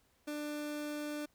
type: tone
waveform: 30% pulse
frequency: 296.8 Hz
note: D4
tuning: 18 cents sharp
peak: -35 dBFS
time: 0.27-1.26 s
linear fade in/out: 10 ms
effects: pink hiss -72 dBFS RMS until 1.34 s